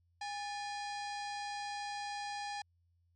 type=harmonic tone with a mistuned harmonic; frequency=817 Hz; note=G#5; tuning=29 cents flat; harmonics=1 / 2 / 3 / 4 / 5 / 6 / 7 / 8 / 9 / 10; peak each=-40 / -47 / -51 / -55 / -51 / -51 / -57 / -61 / -63 / -60 dBFS; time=0.21-2.62 s; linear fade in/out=5 ms; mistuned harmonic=2; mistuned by=+120 cents; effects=added 86 Hz sine -70 dBFS peak until 3.15 s